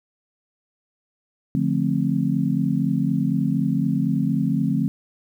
sine chord, D minor seventh, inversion none, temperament just, 146.83 / 176.2 / 220.2 / 264.3 Hz, D3 / F3 / A3 / C4, 0 / +16 / +2 / +18 cents, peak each -24 dBFS, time 1.55-4.88 s, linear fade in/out 0 ms, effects 9-bit

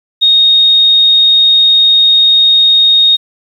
sine tone, 3721 Hz, A#7, 4 cents flat, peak -4 dBFS, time 0.21-3.17 s, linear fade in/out 20 ms, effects 7-bit

